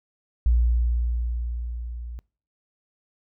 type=tone with level ramp; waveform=sine; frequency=59.1 Hz; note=A#1; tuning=24 cents sharp; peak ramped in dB=-15 to -33 dBFS; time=0.46-2.19 s; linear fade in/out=0 ms; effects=noise-tail reverb RT60 0.4 s tail -25 dB re dry